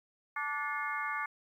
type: harmonic tone with a mistuned harmonic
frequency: 290.9 Hz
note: D4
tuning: 16 cents flat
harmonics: 3 / 4 / 5 / 6 / 7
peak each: -41 / -37 / -40 / -40 / -39 dBFS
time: 0.36-1.26 s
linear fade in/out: 5 ms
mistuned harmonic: 7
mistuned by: +89 cents
effects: 11-bit